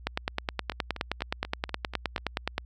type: two click trains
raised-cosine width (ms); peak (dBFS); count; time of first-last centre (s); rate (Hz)
0.3; -21 / -11; 7 / 25; 0.72-2.18 / 0.07-2.58; 4.11 / 9.56
effects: added 60 Hz sine -44 dBFS peak until 2.65 s